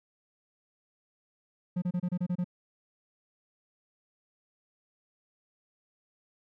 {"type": "tone bursts", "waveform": "triangle", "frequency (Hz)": 178.3, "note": "F3", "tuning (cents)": 36, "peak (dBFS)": -25, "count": 8, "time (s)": [1.76, 2.444], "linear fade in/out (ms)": 10, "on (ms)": 61, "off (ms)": 28, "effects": []}